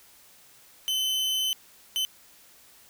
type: tone bursts at uneven times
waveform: 40% pulse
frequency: 3046 Hz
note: F#7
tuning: 50 cents sharp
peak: -24 dBFS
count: 2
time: 0.88-1.53 / 1.96-2.05 s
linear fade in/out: 0 ms
effects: white hiss -55 dBFS RMS until 2.89 s